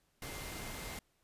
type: tone in noise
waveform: sine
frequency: 2093 Hz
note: C7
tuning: in tune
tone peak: -52 dBFS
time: 0.22-0.99 s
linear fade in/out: 2 ms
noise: pink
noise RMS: -44 dBFS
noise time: 0.22-0.99 s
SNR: -11 dB
effects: pink hiss -75 dBFS RMS until 1.23 s + resampled to 32000 Hz